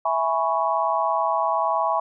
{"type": "chord", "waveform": "sine", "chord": "C# minor seventh", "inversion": "first", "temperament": "equal", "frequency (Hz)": [659.3, 830.6, 987.8, 1108.7], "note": ["E5", "G#5", "B5", "C#6"], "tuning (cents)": [0, 0, 0, 0], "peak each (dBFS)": -25, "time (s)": [0.05, 2], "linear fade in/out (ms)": 5, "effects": []}